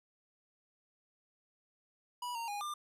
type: tone with pitch steps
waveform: square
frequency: 977 / 925 / 820 / 1196 Hz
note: B5 / A#5 / G#5 / D6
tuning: -19 / -14 / -22 / +31 cents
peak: -38 dBFS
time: 2.22-2.74 s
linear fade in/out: 5 ms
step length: 130 ms
effects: resampled to 32000 Hz + 13-bit